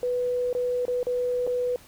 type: tone with dropouts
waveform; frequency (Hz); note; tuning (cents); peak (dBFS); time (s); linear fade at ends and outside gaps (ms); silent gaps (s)
sine; 493.9; B4; 0; -23; 0.03-1.76; 1; 0.529-0.55 / 0.853-0.881 / 1.03-1.068 / 1.467-1.474
effects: pink hiss -51 dBFS RMS until 1.87 s